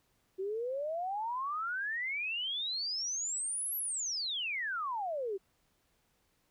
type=exponential two-way sweep; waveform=sine; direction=up then down; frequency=370 to 11840 to 370 Hz; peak=-33 dBFS; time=0.38-5.38 s; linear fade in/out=20 ms; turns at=3.77 s; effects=pink hiss -74 dBFS RMS until 6.5 s